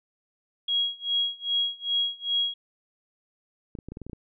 sine tone with tremolo, 3300 Hz, G#7, 12 cents flat, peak -21 dBFS, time 0.68-2.54 s, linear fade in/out 5 ms, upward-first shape sine, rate 2.5 Hz, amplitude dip 95%
clicks, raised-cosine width 3 ms, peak -25 dBFS, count 9, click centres 3.752 / 3.788 / 3.886 / 3.92 / 3.971 / 4.017 / 4.066 / 4.097 / 4.132 s
effects none

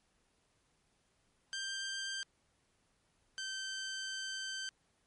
15% pulse tone pair in turn, 1577 / 1550.8 Hz, G6 / G6, +10 / -19 cents, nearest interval unison, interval 29 cents, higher first, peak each -31 / -32 dBFS, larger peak first, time 1.53-2.23 / 3.38-4.69 s, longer second, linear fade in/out 0 ms, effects pink hiss -75 dBFS RMS until 5.06 s + MP3 48 kbps

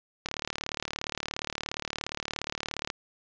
click train, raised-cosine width 0.2 ms, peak -14 dBFS, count 99, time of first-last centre 0.26-2.902 s, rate 37.1 Hz, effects resampled to 16000 Hz + 9-bit

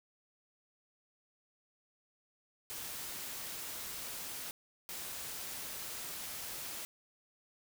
white noise bursts at uneven times, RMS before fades -43 dBFS, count 2, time 2.7-4.51 / 4.89-6.85 s, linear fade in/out 0 ms, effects none

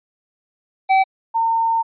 square / sine tone pair in turn, 767 / 910.2 Hz, G5 / A#5, -38 / -42 cents, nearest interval minor third, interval 296 cents, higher second, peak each -12 / -15 dBFS, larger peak first, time 0.89-1.04 / 1.34-1.83 s, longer second, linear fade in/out 20 ms, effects resampled to 8000 Hz

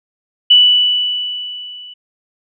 sine tone with level ramp, 2965 Hz, F#7, 3 cents sharp, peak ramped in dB -3 to -32 dBFS, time 0.5-1.94 s, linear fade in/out 10 ms, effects none

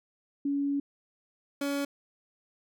sine / 30% pulse tone pair in turn, 282.1 / 282.1 Hz, C#4 / C#4, +30 / +30 cents, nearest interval unison, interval 0 cents, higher neither, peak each -26 dBFS, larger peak neither, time 0.45-0.8 / 1.61-1.85 s, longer first, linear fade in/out 5 ms, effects none

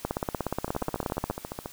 two click trains, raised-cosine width 1 ms, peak -19 / -13 dBFS, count 15 / 22, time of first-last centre 0.68-1.659 / 0.05-1.3 s, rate 14.3 / 16.8 Hz, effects white hiss -48 dBFS RMS until 1.72 s

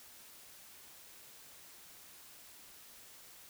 silence, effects white hiss -56 dBFS RMS until 3.49 s

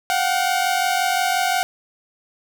sawtooth tone pair together, 716 / 761.7 Hz, F5 / G5, +43 / -50 cents, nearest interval minor second, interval 107 cents, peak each -17 dBFS, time 0.1-1.63 s, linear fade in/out 0 ms, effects none

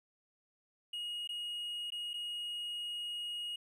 triangle tone with dropouts, 2880 Hz, F#7, 47 cents flat, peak -36 dBFS, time 0.93-3.56 s, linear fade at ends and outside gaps 5 ms, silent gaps 1.275-1.29 / 1.904-1.92 / 2.134-2.139 s, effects none

